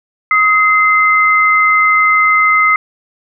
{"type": "tone pair together", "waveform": "sine", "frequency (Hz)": [1263.1, 2072], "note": ["D#6", "C7"], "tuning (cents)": [26, -17], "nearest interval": "major sixth", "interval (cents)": 857, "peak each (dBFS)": -10, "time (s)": [0.31, 2.76], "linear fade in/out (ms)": 2, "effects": []}